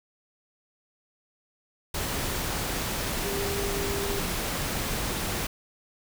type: tone in noise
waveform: sine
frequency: 399.4 Hz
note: G4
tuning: 32 cents sharp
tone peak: -31 dBFS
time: 3.24-4.2 s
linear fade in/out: 5 ms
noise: pink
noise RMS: -30 dBFS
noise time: 1.94-5.47 s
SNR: -4 dB
effects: none